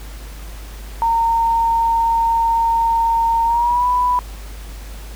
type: tone with pitch glide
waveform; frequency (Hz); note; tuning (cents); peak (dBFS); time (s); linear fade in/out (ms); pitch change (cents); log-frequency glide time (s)
sine; 918 to 989.6; A#5 to B5; -27 to +3; -13; 1.02-4.19; 0; +130; 3.44-3.86
effects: added 51 Hz sine -30 dBFS peak until 5.15 s + pink hiss -40 dBFS RMS until 5.15 s